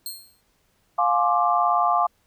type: tone with exponential decay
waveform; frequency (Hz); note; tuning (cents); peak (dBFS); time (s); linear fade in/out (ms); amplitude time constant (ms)
15% pulse; 4228; C8; +17; -21; 0.06-0.41; 1; 76
type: chord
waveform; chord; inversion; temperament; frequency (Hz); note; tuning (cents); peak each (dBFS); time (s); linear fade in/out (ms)
sine; D half-diminished seventh; first; just; 704.8 / 845.8 / 1057.2 / 1174.7; F5 / Ab5 / C6 / D6; +16 / +31 / +18 / 0; -21 / -25 / -25 / -22; 0.98-2.07; 10
effects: pink hiss -66 dBFS RMS until 2.26 s